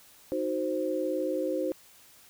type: chord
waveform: sine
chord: C diminished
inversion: first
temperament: equal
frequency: 311.1 / 370 / 523.3 Hz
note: Eb4 / Gb4 / C5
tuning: 0 / 0 / 0 cents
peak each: -32 / -33 / -30 dBFS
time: 0.32-1.72 s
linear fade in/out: 0 ms
effects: white hiss -56 dBFS RMS until 2.29 s